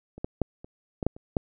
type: clicks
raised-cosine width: 2 ms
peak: -29 / -16 / -10 / -29 / -16 / -9 / -30 / -10 dBFS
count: 8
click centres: 0.18 / 0.245 / 0.417 / 0.645 / 1.028 / 1.066 / 1.165 / 1.368 s
effects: none